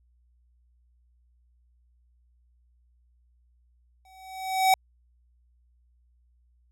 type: tone with exponential growth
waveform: square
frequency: 758 Hz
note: F#5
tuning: 42 cents sharp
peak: -16 dBFS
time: 4.05-4.74 s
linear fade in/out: 2 ms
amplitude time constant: 150 ms
effects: added 60 Hz sine -61 dBFS peak until 6.71 s